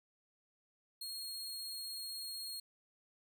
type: tone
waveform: sawtooth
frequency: 4271 Hz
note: C8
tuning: 35 cents sharp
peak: -39 dBFS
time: 1.01-2.6 s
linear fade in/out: 5 ms
effects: none